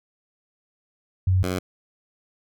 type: tone pair in turn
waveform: sine / 10% pulse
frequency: 93 / 91.77 Hz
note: F#2 / F#2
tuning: +9 / -14 cents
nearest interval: unison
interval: 23 cents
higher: first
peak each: -16 dBFS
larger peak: neither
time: 1.27-1.43 / 1.43-1.59 s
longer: neither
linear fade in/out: 5 ms
effects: none